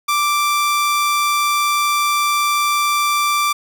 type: tone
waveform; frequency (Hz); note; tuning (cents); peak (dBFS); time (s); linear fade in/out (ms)
sawtooth; 1174.7; D6; 0; -11; 0.08-3.53; 10
effects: none